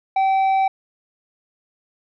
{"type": "tone with tanh clipping", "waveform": "triangle", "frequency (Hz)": 771, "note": "G5", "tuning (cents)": -29, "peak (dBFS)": -16, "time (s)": [0.16, 0.68], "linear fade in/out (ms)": 5, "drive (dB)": 10, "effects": []}